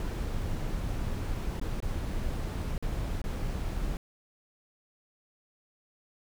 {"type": "noise with dropouts", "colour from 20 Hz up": "brown", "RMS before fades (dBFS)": -32, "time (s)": [0, 3.97], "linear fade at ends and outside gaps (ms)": 1, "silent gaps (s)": [[1.598, 1.614], [1.803, 1.824], [2.78, 2.825], [3.217, 3.24]], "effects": []}